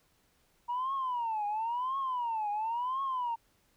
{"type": "tone with vibrato", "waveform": "sine", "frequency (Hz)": 948, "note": "A#5", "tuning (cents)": 29, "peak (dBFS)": -29, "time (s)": [0.68, 3.36], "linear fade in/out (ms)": 20, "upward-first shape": "triangle", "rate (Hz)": 0.96, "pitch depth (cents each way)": 260, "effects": ["tanh soft clip ceiling -27 dBFS", "pink hiss -70 dBFS RMS until 3.76 s"]}